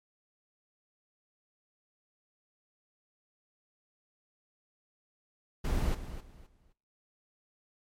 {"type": "noise with echo", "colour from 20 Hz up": "brown", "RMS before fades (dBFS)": -29, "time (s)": [5.64, 5.95], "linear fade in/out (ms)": 10, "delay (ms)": 260, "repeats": 3, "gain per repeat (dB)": -12, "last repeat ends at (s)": 6.73, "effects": ["noise-tail reverb RT60 0.5 s tail -23 dB re dry", "MP3 64 kbps"]}